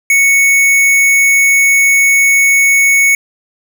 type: tone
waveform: square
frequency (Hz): 2217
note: C#7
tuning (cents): 0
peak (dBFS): -7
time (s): 0.1-3.15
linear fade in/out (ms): 2
effects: none